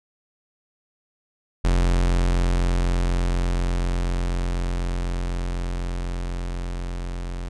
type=tone with level ramp; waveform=45% pulse; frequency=44.06 Hz; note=F1; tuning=16 cents sharp; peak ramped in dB=-16 to -28 dBFS; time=1.64-7.49 s; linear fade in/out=10 ms; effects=resampled to 22050 Hz